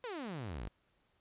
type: exponential sweep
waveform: sawtooth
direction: down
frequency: 523.3 to 46.25 Hz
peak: -36 dBFS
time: 0.04-0.68 s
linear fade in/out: 0 ms
effects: pink hiss -75 dBFS RMS until 1.2 s + resampled to 8000 Hz